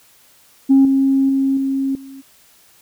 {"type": "tone with level steps", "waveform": "sine", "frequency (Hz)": 270.4, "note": "C#4", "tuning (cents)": -43, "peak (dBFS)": [-6, -11, -13, -16, -33], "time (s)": [0.69, 2.22], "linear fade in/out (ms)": 20, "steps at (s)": [0.85, 1.29, 1.57, 1.95], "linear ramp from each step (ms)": 2, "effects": ["tanh soft clip ceiling -4 dBFS", "white hiss -51 dBFS RMS until 2.81 s"]}